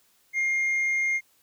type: tone with tanh clipping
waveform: sine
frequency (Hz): 2123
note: C7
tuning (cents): +25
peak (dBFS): -23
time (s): 0.33-1.21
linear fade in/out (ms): 50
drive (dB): 2
effects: white hiss -64 dBFS RMS until 1.42 s